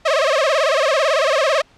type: tone with vibrato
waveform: sawtooth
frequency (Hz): 587.3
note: D5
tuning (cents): 0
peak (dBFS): -10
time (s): 0.05-1.62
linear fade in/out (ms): 10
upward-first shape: sine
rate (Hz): 18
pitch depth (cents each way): 190
effects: pink hiss -52 dBFS RMS until 1.77 s + low-pass 5000 Hz 12 dB/octave